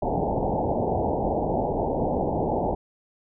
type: low-pass noise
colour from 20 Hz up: white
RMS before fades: -25 dBFS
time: 0.02-2.75 s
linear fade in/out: 5 ms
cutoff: 880 Hz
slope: 96 dB/octave
effects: none